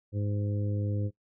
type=harmonic tone; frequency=102.8 Hz; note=G#2; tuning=17 cents flat; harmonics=1 / 2 / 3 / 4 / 5; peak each=-28 / -39 / -39 / -45 / -42 dBFS; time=0.12-1.11 s; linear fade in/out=50 ms; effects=noise-tail reverb RT60 0.1 s tail -19 dB re dry